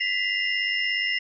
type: tone cluster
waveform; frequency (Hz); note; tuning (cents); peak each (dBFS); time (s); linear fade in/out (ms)
sine; 1972 / 2069 / 2815 / 5290; B6 / C7 / F7 / E8; -3 / -20 / +13 / +5; -28 / -28 / -27 / -33; 0-1.19; 10
effects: none